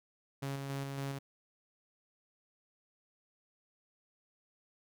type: tone with tremolo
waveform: sawtooth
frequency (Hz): 137.9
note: C#3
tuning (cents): -9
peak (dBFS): -32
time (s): 0.42-1.19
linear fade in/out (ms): 10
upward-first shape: square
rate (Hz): 3.6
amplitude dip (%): 30
effects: none